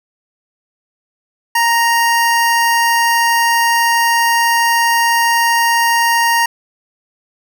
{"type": "tone", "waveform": "25% pulse", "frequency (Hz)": 932.3, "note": "A#5", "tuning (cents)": 0, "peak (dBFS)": -7, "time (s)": [1.55, 6.46], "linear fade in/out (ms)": 5, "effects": []}